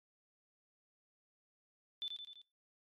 sine tone with echo, 3520 Hz, A7, in tune, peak -37 dBFS, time 2.02-2.08 s, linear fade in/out 0 ms, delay 84 ms, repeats 4, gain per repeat -4 dB, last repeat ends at 2.416 s, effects noise-tail reverb RT60 0.3 s tail -23 dB re dry + MP3 64 kbps

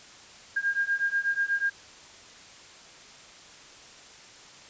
sine beating tone pair, 1609 / 1617.2 Hz, G6 / G#6, +45 / -46 cents, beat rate 8.2 Hz, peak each -28 / -27 dBFS, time 0.56-1.7 s, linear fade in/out 10 ms, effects white hiss -49 dBFS RMS until 4.69 s + resampled to 16000 Hz

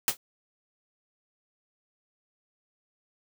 white noise with exponential decay, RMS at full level -19 dBFS, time 0.08-0.17 s, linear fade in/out 1 ms, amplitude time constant 19 ms, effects none

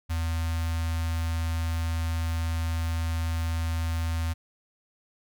square tone with notch filter, 81.9 Hz, E2, 11 cents flat, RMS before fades -28 dBFS, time 0.09-4.34 s, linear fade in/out 20 ms, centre 390 Hz, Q 0.58, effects none

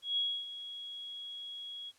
sine tone with ADSR envelope, 3322 Hz, G#7, in tune, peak -28 dBFS, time 0.02-1.92 s, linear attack 150 ms, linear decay 280 ms, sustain -13 dB, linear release 35 ms, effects white hiss -66 dBFS RMS until 1.98 s + low-pass 9000 Hz 12 dB/octave

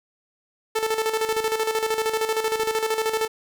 sawtooth tone with tremolo, 441.2 Hz, A4, 5 cents sharp, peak -16 dBFS, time 0.75-3.28 s, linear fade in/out 10 ms, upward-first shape square, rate 13 Hz, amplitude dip 60%, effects none

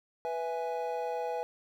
triangle chord, E major, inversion second, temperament equal, 493.9 / 659.3 / 830.6 Hz, B4 / E5 / G#5, 0 / 0 / 0 cents, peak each -33 / -36 / -34 dBFS, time 0.25-1.43 s, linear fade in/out 0 ms, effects 11-bit

